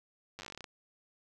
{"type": "slowing click train", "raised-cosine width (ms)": 0.2, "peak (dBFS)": -27, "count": 14, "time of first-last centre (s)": [0.39, 0.642], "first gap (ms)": 9, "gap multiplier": 1.12, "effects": []}